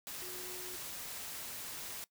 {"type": "tone in noise", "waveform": "sine", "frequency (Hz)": 363.8, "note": "F#4", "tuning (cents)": -29, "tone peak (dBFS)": -49, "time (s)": [0.22, 0.76], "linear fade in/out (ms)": 0, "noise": "white", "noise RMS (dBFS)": -44, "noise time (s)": [0.07, 2.04], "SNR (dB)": -8, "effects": ["noise-tail reverb RT60 0.1 s tail -20 dB re dry"]}